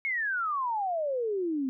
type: exponential sweep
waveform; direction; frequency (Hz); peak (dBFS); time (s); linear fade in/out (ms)
sine; down; 2217 to 254.4; -27; 0.05-1.69; 0
effects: none